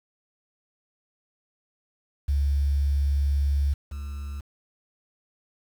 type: tone pair in turn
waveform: sine / triangle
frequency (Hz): 70.5 / 70.95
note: C#2 / C#2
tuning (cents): +30 / +41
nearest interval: unison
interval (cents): 11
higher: second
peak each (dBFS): -20 / -29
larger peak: first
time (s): 2.28-3.74 / 3.91-4.41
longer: first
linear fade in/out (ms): 10
effects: 8-bit